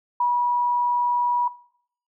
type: tone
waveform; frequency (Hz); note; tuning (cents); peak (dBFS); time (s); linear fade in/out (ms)
sine; 970; B5; -31; -18; 0.2-1.48; 5
effects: noise-tail reverb RT60 0.6 s tail -19 dB re dry